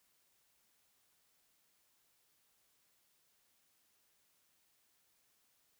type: silence
effects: white hiss -75 dBFS RMS until 5.79 s